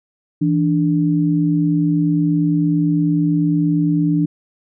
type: tone pair together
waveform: sine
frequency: 164.81 / 293.7 Hz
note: E3 / D4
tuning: 0 / 0 cents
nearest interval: minor seventh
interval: 1000 cents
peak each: -16 dBFS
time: 0.41-4.26 s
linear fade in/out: 10 ms
effects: none